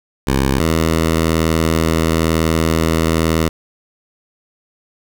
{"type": "tone pair in turn", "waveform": "10% pulse", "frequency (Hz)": [67.2, 81.05], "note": ["C2", "E2"], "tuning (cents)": [47, -29], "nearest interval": "minor third", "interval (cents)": 324, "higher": "second", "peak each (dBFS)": -5, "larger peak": "neither", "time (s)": [[0.27, 0.59], [0.59, 3.49]], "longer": "second", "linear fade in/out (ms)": 5, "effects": []}